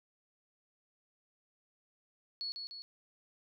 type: tone with echo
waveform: sine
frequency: 4381 Hz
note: C#8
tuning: 21 cents flat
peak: -36 dBFS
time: 2.41-2.52 s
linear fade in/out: 0 ms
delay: 150 ms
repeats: 2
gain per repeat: -4 dB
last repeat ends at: 2.82 s
effects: none